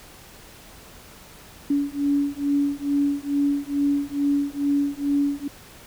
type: beating tone pair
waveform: sine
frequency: 283.3 / 285.6 Hz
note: C#4 / D4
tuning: +38 / -48 cents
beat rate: 2.3 Hz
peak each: -23 dBFS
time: 1.7-5.48 s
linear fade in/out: 5 ms
effects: pink hiss -46 dBFS RMS until 5.86 s